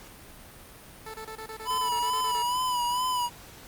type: tone bursts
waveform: 15% pulse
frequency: 440 Hz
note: A4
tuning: in tune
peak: -31 dBFS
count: 13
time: 1.06-2.425 s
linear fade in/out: 5 ms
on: 81 ms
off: 26 ms
type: tone with vibrato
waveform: square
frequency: 987.8 Hz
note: B5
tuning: in tune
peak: -26 dBFS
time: 1.65-3.3 s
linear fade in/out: 50 ms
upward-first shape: sine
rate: 2.3 Hz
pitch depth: 49 cents each way
effects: pink hiss -48 dBFS RMS until 3.67 s + Opus 48 kbps